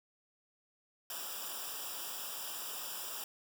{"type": "noise with comb filter", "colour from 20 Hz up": "white", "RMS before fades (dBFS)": -42, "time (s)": [1.1, 3.24], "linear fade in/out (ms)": 2, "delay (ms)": 0.47, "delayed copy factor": -0.95, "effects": []}